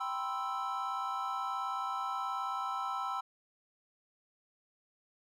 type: chord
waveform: triangle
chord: C major seventh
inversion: second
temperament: equal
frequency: 784 / 987.8 / 1046.5 / 1318.5 Hz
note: G5 / B5 / C6 / E6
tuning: 0 / 0 / 0 / 0 cents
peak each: -38 / -39 / -39 / -35 dBFS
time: 0-3.21 s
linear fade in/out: 10 ms
effects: none